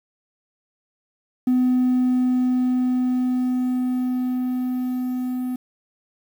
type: tone with level ramp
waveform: triangle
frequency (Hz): 252.1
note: B3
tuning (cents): +36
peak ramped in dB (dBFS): -12 to -21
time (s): 1.47-5.56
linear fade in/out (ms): 5
effects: tanh soft clip ceiling -11 dBFS + 8-bit